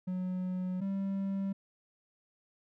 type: tone pair in turn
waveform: triangle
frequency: 183.5 / 195.2 Hz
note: F#3 / G3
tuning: -14 / -7 cents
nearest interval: minor second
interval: 107 cents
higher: second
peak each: -30 / -29 dBFS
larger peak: second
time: 0.07-0.81 / 0.81-1.53 s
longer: first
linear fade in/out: 10 ms
effects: none